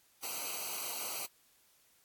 white noise with comb filter, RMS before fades -39 dBFS, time 0.22-1.27 s, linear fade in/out 20 ms, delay 0.57 ms, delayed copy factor -0.85, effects white hiss -68 dBFS RMS until 2.04 s + AAC 64 kbps

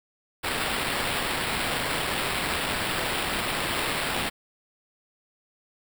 violet noise with sample-and-hold, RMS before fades -28 dBFS, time 0.43-4.3 s, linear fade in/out 20 ms, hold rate 6300 Hz, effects none

